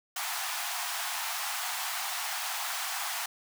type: high-pass noise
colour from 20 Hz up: pink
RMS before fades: -34 dBFS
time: 0.16-3.26 s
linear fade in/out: 5 ms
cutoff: 690 Hz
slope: 96 dB/octave
effects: none